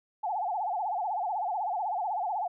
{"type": "tone with vibrato", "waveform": "sine", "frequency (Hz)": 784, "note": "G5", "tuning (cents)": 0, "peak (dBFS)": -28, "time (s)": [0.23, 2.48], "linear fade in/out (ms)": 10, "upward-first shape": "sine", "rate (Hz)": 16, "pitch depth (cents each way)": 200, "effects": []}